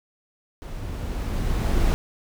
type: noise with level ramp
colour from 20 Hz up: brown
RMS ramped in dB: -34 to -19 dBFS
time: 0.62-1.94 s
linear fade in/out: 0 ms
effects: none